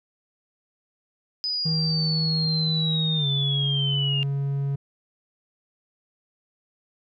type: linear sweep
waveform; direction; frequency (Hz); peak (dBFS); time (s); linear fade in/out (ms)
sine; down; 5010 to 2794; -24; 1.44-4.23; 0
type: tone with pitch glide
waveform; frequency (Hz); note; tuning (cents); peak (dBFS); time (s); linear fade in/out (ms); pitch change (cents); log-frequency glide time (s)
triangle; 159.1 to 139.31; D#3 to C#3; +39 to +9; -21; 1.65-4.76; 10; -230; 3.16-3.27
effects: none